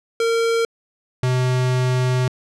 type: tone pair in turn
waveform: square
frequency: 459.3 / 127.08 Hz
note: A#4 / B2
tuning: -26 / +50 cents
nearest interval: octave + minor seventh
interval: 2224 cents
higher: first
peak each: -17 dBFS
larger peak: neither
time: 0.2-0.65 / 1.23-2.28 s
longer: second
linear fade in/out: 2 ms
effects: low-pass 8000 Hz 12 dB/octave